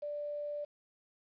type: tone with quantisation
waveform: sine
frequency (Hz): 587.3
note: D5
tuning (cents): 0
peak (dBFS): -36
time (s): 0.02-0.65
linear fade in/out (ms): 10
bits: 10
effects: resampled to 11025 Hz